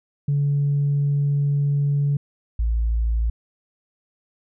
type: tone pair in turn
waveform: sine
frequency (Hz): 142.9 / 56.48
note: D3 / A1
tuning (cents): -47 / +46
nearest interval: octave + major third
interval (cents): 1607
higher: first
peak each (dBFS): -16 / -17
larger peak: first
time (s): 0.28-2.17 / 2.59-3.3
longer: first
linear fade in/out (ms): 5
effects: tanh soft clip ceiling -14 dBFS